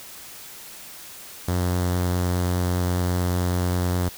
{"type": "tone with notch filter", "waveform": "sawtooth", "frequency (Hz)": 89.5, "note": "F2", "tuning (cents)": 43, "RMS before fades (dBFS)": -23, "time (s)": [1.48, 4.09], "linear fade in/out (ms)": 5, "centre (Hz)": 2500, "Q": 1.5, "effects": ["white hiss -41 dBFS RMS until 4.17 s"]}